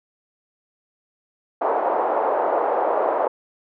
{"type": "band-pass noise", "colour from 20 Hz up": "white", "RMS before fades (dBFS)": -21, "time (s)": [1.61, 3.28], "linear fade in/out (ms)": 10, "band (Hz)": [450, 860], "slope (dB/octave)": 24, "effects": []}